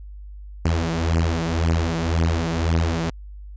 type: beating tone pair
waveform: sawtooth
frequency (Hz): 81.6 / 83.5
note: E2 / E2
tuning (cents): -17 / +23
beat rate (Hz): 1.9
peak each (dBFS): -18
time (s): 0.65-3.1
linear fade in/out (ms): 5
effects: added 50 Hz sine -35 dBFS peak until 3.56 s + resampled to 16000 Hz